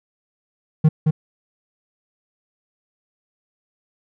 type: tone with echo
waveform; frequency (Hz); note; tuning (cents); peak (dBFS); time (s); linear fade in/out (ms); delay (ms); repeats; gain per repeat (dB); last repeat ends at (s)
triangle; 155.56; D#3; 0; -7; 0.84-0.89; 10; 220; 1; -4; 1.11
effects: none